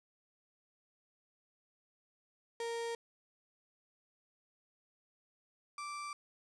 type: tone pair in turn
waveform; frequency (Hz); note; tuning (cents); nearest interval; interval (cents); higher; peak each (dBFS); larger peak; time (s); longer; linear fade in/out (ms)
35% pulse; 464.6 / 1170.7; A#4 / D6; -6 / -6; octave + major third; 1600; second; -35 / -39; first; 2.6-2.95 / 5.78-6.13; neither; 2
effects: resampled to 22050 Hz + 12-bit